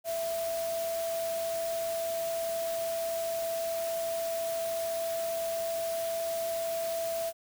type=tone in noise; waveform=sine; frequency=665 Hz; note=E5; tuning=15 cents sharp; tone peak=-30 dBFS; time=0.04-7.33 s; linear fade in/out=50 ms; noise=white; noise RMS=-41 dBFS; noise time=0.04-7.33 s; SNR=+8 dB; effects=none